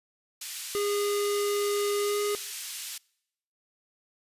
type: band-pass noise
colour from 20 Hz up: white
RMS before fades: -38 dBFS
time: 0.41-2.98 s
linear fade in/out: 5 ms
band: 2300 to 11000 Hz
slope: 12 dB/octave
type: tone with pitch glide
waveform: square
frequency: 408.9 to 412.5 Hz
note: G#4 to G#4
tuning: -27 to -12 cents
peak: -27 dBFS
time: 0.75-2.35 s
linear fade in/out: 0 ms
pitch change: +15 cents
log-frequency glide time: 2-2.19 s
effects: noise-tail reverb RT60 0.8 s tail -26 dB re dry + resampled to 32000 Hz